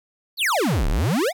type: exponential two-way sweep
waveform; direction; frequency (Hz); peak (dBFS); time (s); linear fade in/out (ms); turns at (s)
square; down then up; 4713 to 30.87 to 799; -19; 0.37-1.33; 50; 0.88
effects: 10-bit

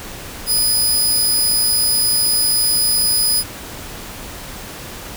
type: tone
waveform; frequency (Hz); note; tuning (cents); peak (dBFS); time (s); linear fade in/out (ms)
15% pulse; 4978; D#8; 0; -7; 0.46-3.44; 50
effects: pink hiss -32 dBFS RMS until 5.16 s

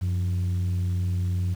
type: tone pair together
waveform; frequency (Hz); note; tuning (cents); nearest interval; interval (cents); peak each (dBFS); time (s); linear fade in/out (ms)
sine; 92.5 / 175.03; F#2 / F3; 0 / +4; major seventh; 1104; -21 / -32; 0.01-1.55; 20
effects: tanh soft clip ceiling -20 dBFS + 8-bit

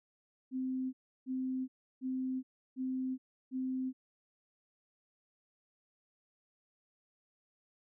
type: tone bursts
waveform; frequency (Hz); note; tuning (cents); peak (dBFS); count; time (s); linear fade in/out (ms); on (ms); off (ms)
sine; 259.2; C4; -16; -33; 5; 0.51-3.93; 50; 420; 330
effects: none

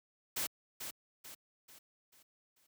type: noise with echo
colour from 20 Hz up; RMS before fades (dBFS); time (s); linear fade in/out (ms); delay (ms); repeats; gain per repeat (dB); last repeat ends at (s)
white; -36; 0.36-0.47; 10; 440; 5; -7; 2.67
effects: high-pass 80 Hz 12 dB/octave

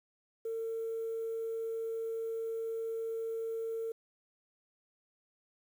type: tone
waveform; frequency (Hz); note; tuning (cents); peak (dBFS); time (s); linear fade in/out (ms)
sine; 452.4; A4; +48; -33; 0.45-3.92; 5
effects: tanh soft clip ceiling -30 dBFS + 10-bit

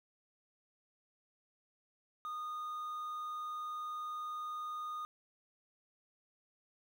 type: tone with quantisation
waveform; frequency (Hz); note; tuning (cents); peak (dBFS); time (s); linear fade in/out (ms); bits
triangle; 1230; D#6; -20; -37; 2.25-5.05; 0; 11
effects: none

